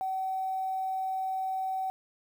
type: tone with quantisation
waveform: sine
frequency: 760 Hz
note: F#5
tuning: 46 cents sharp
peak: -29 dBFS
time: 0.01-1.9 s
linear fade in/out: 0 ms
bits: 9
effects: none